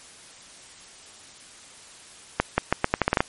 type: accelerating click train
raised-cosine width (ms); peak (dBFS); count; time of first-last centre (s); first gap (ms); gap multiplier
0.5; -3; 10; 2.4-3.205; 180; 0.81
effects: white hiss -47 dBFS RMS until 3.28 s + MP3 48 kbps